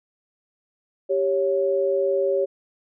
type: tone pair together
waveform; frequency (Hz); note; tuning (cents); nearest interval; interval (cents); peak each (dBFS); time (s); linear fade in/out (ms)
sine; 392 / 554.4; G4 / C#5; 0 / 0; tritone; 600; -22 / -21; 1.09-2.46; 20
effects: none